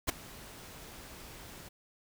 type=noise with ADSR envelope; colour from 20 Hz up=pink; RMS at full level=-27 dBFS; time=0.07-1.69 s; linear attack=23 ms; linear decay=9 ms; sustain=-22 dB; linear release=12 ms; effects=none